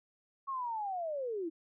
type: linear sweep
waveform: sine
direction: down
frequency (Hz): 1108.7 to 310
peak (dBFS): -34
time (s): 0.47-1.5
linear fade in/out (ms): 20
effects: none